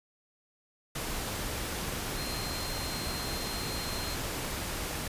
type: tone in noise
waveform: sine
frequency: 4180 Hz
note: C8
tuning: 2 cents flat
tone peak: -40 dBFS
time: 2.17-4.15 s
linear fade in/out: 5 ms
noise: pink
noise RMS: -35 dBFS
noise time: 0.95-5.08 s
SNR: -8 dB
effects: resampled to 32000 Hz